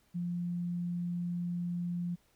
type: tone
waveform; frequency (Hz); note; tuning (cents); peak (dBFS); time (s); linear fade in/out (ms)
sine; 174.61; F3; 0; -32; 0.14-2.16; 20
effects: pink hiss -70 dBFS RMS until 2.35 s